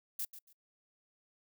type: noise with echo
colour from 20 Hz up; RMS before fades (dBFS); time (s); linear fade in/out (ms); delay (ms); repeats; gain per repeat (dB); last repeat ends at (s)
violet; -37; 0.19-0.25; 5; 140; 2; -13; 0.53
effects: noise-tail reverb RT60 0.1 s tail -26 dB re dry